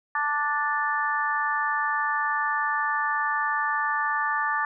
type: harmonic tone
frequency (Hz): 293.7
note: D4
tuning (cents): 0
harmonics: 3 / 4 / 5 / 6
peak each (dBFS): -29 / -27 / -34 / -27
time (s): 0.15-4.65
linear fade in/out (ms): 2
effects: none